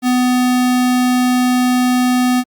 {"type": "tone", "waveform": "square", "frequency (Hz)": 250, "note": "B3", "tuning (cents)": 21, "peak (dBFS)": -12, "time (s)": [0.02, 2.44], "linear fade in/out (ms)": 50, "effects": ["Opus 48 kbps"]}